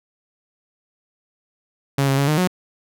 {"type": "tone with pitch steps", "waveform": "sawtooth", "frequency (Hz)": [138.4, 136.3, 140.1, 152.6, 182.3], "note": ["C#3", "C#3", "C#3", "D#3", "F#3"], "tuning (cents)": [-2, -29, 19, -33, -25], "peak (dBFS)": -12, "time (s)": [1.98, 2.475], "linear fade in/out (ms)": 5, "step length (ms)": 99, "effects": []}